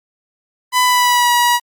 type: tone with pitch glide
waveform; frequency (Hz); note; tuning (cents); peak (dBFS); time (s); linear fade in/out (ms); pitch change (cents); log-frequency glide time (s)
sawtooth; 1000 to 964.3; B5 to B5; +21 to -42; -7; 0.72-1.6; 50; -63; 0.83-1.31
effects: Opus 48 kbps